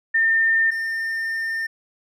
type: tone pair in turn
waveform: sine / triangle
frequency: 1808 / 1808 Hz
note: A6 / A6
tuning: +47 / +47 cents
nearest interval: unison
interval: 0 cents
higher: neither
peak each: -15 / -21 dBFS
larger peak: first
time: 0.14-0.71 / 0.71-1.67 s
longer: second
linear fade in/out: 10 ms
effects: none